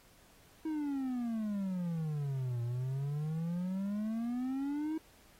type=exponential two-way sweep; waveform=triangle; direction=down then up; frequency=321 to 117.2 to 321 Hz; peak=-31 dBFS; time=0.65-4.98 s; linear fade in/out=5 ms; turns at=2.62 s; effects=pink hiss -63 dBFS RMS until 5.39 s + AAC 48 kbps